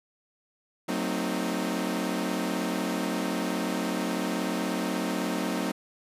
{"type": "chord", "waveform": "sawtooth", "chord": "F# diminished seventh", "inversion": "none", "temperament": "equal with one note detuned", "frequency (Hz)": [185, 225.4, 261.6, 311.1], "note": ["F#3", "A3", "C4", "Eb4"], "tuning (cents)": [0, 42, 0, 0], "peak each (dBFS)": -29, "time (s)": [0.88, 5.72], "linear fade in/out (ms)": 10, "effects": ["resampled to 32000 Hz"]}